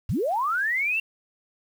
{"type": "linear sweep", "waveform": "sine", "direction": "up", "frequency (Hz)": [61.74, 2748], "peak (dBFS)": -22, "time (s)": [0.09, 1], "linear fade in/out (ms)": 5, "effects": ["8-bit"]}